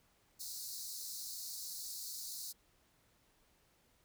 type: high-pass noise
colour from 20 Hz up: pink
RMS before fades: -45 dBFS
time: 0.39-2.53 s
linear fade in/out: 20 ms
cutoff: 4000 Hz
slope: 96 dB/octave
effects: pink hiss -72 dBFS RMS until 4.04 s